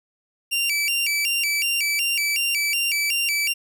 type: tone with vibrato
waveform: sawtooth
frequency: 2533 Hz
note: D#7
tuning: 30 cents sharp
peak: -17 dBFS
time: 0.51-3.54 s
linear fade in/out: 20 ms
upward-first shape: square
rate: 2.7 Hz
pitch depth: 160 cents each way
effects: none